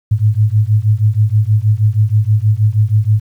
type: beating tone pair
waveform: sine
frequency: 103.83 / 110.13 Hz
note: G#2 / A2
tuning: 0 / +2 cents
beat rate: 6.3 Hz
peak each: -12 dBFS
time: 0.11-3.2 s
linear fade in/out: 10 ms
effects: 8-bit